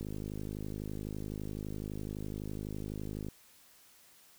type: click train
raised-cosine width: 3 ms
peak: -27 dBFS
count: 171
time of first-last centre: 0.01-3.286 s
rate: 51.9 Hz
effects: white hiss -61 dBFS RMS until 4.38 s